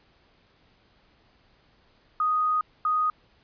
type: tone pair in turn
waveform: sine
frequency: 1244.5 / 1244.5 Hz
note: D#6 / D#6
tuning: 0 / 0 cents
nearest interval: unison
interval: 0 cents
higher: neither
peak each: -21 dBFS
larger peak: neither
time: 2.2-2.61 / 2.85-3.1 s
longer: first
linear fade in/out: 2 ms
effects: pink hiss -62 dBFS RMS until 3.43 s + resampled to 11025 Hz